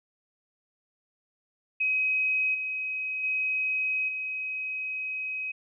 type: tone with level steps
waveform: sine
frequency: 2533 Hz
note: D#7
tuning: 30 cents sharp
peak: -23 / -29 / -25 / -30 dBFS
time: 1.8-5.52 s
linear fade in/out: 10 ms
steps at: 2.54 / 3.23 / 4.08 s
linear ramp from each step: 10 ms
effects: none